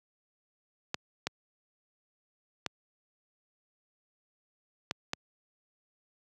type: clicks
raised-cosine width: 0.2 ms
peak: -13 dBFS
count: 5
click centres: 0.944 / 1.27 / 2.663 / 4.911 / 5.134 s
effects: high-pass 100 Hz 12 dB/octave